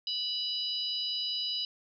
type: harmonic tone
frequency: 985 Hz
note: B5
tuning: 5 cents flat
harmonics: 3 / 4 / 5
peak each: -35 / -35 / -35 dBFS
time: 0.07-1.65 s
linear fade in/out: 2 ms
effects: none